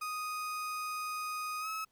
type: tone with pitch glide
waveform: 35% pulse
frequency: 1244.5 to 1289.9 Hz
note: D#6 to E6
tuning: 0 to -38 cents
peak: -34 dBFS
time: 0.01-1.85 s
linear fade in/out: 10 ms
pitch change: +62 cents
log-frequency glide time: 1.6-1.68 s
effects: pink hiss -75 dBFS RMS until 1.91 s